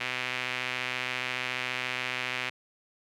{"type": "tone with band-pass filter", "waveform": "sawtooth", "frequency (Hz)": 126.5, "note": "B2", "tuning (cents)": 42, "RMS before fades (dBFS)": -33, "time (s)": [0, 2.5], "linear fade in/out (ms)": 10, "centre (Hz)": 2400, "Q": 2.4, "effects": []}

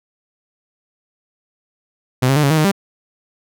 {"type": "tone with pitch steps", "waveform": "sawtooth", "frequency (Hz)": [127.7, 135.8, 150.5, 139.1, 158.1, 153.9, 197.8], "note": ["C3", "C#3", "D3", "C#3", "D#3", "D#3", "G3"], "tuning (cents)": [-42, -35, 43, 6, 28, -19, 16], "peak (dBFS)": -8, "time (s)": [2.22, 2.717], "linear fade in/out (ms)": 10, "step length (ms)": 71, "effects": []}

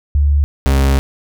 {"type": "tone pair in turn", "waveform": ["sine", "40% pulse"], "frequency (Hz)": [72.1, 67.91], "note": ["D2", "C#2"], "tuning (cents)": [-31, -35], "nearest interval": "minor second", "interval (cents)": 104, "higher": "first", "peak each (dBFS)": -9, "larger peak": "neither", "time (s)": [[0.15, 0.44], [0.66, 0.99]], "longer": "second", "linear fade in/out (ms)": 0, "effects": []}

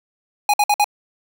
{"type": "tone bursts", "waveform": "square", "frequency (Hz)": 827, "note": "G#5", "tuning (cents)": -8, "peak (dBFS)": -13, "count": 4, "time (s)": [0.49, 0.843], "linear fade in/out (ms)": 2, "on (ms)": 47, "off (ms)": 55, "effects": ["7-bit"]}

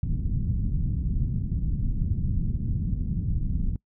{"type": "low-pass noise", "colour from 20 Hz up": "pink", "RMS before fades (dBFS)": -26, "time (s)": [0.03, 3.76], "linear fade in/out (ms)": 2, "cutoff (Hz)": 190, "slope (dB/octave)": 24, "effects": ["noise-tail reverb RT60 0.1 s tail -24 dB re dry"]}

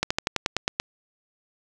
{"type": "slowing click train", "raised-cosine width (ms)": 0.2, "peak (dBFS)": -5, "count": 9, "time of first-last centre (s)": [0.03, 0.799], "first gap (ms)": 75, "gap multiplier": 1.07, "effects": []}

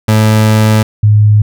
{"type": "tone pair in turn", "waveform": ["30% pulse", "sine"], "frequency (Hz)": [108.5, 105.47], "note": ["A2", "G#2"], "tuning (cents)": [-24, 27], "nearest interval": "unison", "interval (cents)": 49, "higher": "first", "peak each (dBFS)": -3, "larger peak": "neither", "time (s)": [[0.08, 0.83], [1.03, 1.42]], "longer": "first", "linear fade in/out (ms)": 5, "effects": []}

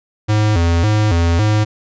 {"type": "tone with vibrato", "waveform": "square", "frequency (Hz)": 95, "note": "F#2", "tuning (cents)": 46, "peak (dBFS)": -12, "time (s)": [0.28, 1.65], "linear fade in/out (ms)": 20, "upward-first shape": "square", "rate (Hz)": 1.8, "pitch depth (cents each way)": 200, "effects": ["resampled to 16000 Hz"]}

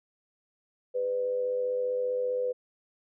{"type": "tone with amplitude modulation", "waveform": "sine", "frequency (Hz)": 500, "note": "B4", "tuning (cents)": 21, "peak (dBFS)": -24, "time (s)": [0.94, 2.53], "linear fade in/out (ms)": 20, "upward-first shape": "sine", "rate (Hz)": 95.2, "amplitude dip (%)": 50, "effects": []}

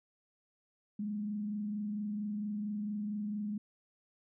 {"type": "tone with frequency modulation", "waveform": "sine", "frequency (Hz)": 208.5, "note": "G#3", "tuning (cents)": 7, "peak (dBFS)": -34, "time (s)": [0.99, 3.58], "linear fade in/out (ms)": 5, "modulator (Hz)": 24.4, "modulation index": 0.32, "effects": []}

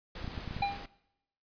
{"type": "noise with tremolo", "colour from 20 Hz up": "pink", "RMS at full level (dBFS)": -43, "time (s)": [0.15, 0.86], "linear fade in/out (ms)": 5, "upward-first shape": "sine", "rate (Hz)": 5.5, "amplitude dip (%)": 25}
{"type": "clicks", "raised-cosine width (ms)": 5, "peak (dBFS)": -26, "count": 7, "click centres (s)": [0.244, 0.278, 0.378, 0.477, 0.51, 0.566, 0.609]}
{"type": "tone with exponential decay", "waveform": "square", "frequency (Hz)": 801, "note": "G5", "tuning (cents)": 37, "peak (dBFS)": -25, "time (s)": [0.62, 0.86], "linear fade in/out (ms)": 5, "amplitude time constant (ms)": 52}
{"effects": ["noise-tail reverb RT60 0.8 s tail -18 dB re dry", "resampled to 11025 Hz"]}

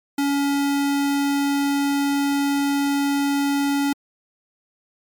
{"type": "tone", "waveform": "square", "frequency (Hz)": 281.8, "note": "C#4", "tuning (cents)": 29, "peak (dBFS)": -19, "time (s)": [0.18, 3.93], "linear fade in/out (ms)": 5, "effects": ["MP3 96 kbps"]}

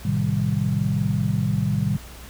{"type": "chord", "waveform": "sine", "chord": "A half-diminished seventh", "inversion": "none", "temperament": "equal", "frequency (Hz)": [110, 130.81, 155.56, 196], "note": ["A2", "C3", "Eb3", "G3"], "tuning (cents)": [0, 0, 0, 0], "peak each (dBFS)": -25, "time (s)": [0.05, 1.97], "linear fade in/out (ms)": 5, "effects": ["added 60 Hz sine -40 dBFS peak until 2.29 s", "pink hiss -43 dBFS RMS until 2.29 s"]}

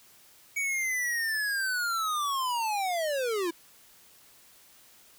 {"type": "linear sweep", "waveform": "square", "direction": "down", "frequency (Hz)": [2268, 323.9], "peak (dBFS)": -28, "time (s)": [0.56, 3.51], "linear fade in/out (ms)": 10, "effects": ["white hiss -57 dBFS RMS until 5.18 s"]}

